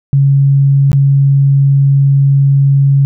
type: tone with dropouts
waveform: sine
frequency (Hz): 138.59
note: C#3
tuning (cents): 0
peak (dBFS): -5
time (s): 0.13-3.05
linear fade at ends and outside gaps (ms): 0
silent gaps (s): 0.917-0.93
effects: none